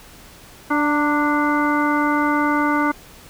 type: harmonic tone with a mistuned harmonic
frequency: 293.7 Hz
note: D4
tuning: in tune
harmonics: 1 / 2 / 3 / 4 / 5 / 7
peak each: -19 / -28 / -23 / -23 / -24 / -29 dBFS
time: 0.7-2.92 s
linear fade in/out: 10 ms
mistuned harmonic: 3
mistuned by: +37 cents
effects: pink hiss -44 dBFS RMS until 3.29 s